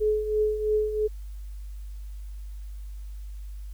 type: tone with tremolo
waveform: sine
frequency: 426.9 Hz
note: G#4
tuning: 48 cents sharp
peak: -19 dBFS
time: 0-1.08 s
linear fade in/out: 20 ms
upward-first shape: triangle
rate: 3 Hz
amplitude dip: 70%
effects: added 50 Hz sine -35 dBFS peak until 3.73 s + white hiss -61 dBFS RMS until 3.73 s